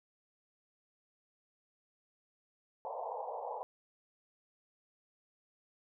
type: band-pass noise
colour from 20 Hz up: white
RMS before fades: -41 dBFS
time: 2.85-3.63 s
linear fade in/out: 0 ms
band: 460 to 990 Hz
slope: 96 dB/octave
effects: none